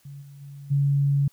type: tone with level steps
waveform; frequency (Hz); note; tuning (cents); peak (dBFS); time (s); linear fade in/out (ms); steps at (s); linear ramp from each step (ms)
sine; 140.8; C#3; +27; -37 / -42 / -38 / -18; 0.05-1.28; 5; 0.21 / 0.4 / 0.7; 20
effects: white hiss -62 dBFS RMS until 1.32 s